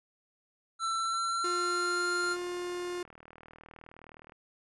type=tone with pitch glide; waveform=square; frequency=1338 to 1393.2 Hz; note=E6 to F6; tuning=+25 to -5 cents; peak=-30 dBFS; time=0.79-2.37 s; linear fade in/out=50 ms; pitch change=+70 cents; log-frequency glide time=0.97-2.06 s
type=tone; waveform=45% pulse; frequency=354.7 Hz; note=F4; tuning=27 cents sharp; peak=-34 dBFS; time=1.44-3.03 s; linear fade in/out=5 ms
type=click train; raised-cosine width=0.5 ms; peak=-35 dBFS; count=83; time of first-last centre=2.24-4.321 s; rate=39.4 Hz
effects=resampled to 24000 Hz